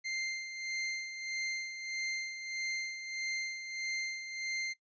sawtooth tone with tremolo, 2093 Hz, C7, in tune, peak -30 dBFS, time 0.04-4.74 s, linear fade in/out 20 ms, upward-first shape sine, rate 1.6 Hz, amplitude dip 60%, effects noise-tail reverb RT60 0.1 s tail -17 dB re dry + resampled to 16000 Hz

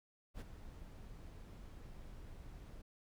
brown noise with ADSR envelope, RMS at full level -41 dBFS, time 0.34-2.82 s, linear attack 66 ms, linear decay 21 ms, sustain -11 dB, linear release 8 ms, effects none

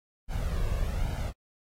brown noise with flanger, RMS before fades -29 dBFS, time 0.28-1.33 s, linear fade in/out 50 ms, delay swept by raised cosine 1.3 to 1.86 ms, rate 1.2 Hz, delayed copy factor +0.65, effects AAC 48 kbps

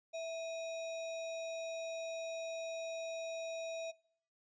sine tone with sample-and-hold, 656 Hz, E5, 9 cents flat, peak -38 dBFS, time 0.13-3.92 s, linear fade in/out 20 ms, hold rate 3150 Hz, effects noise-tail reverb RT60 0.6 s tail -23 dB re dry + resampled to 16000 Hz

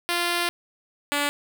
5% pulse tone pair in turn, 347.2 / 288.6 Hz, F4 / D4, -10 / -30 cents, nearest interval minor third, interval 320 cents, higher first, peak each -11 dBFS, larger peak neither, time 0.09-0.49 / 1.12-1.29 s, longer first, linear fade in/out 0 ms, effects none

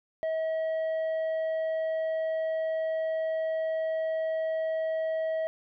sine tone with tanh clipping, 641 Hz, E5, 49 cents flat, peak -28 dBFS, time 0.23-5.47 s, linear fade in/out 0 ms, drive 5 dB, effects none

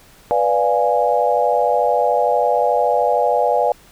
sine chord, B diminished seventh, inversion none, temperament equal, 493.9 / 587.3 / 698.5 / 830.6 Hz, B4 / D5 / F5 / Ab5, 0 / 0 / 0 / 0 cents, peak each -19 dBFS, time 0.31-3.72 s, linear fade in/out 0 ms, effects pink hiss -48 dBFS RMS until 3.91 s

